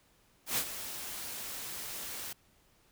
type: noise with ADSR envelope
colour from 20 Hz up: white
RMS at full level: -30 dBFS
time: 0.46-2.33 s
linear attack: 110 ms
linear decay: 74 ms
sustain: -11 dB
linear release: 6 ms
effects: pink hiss -67 dBFS RMS until 2.91 s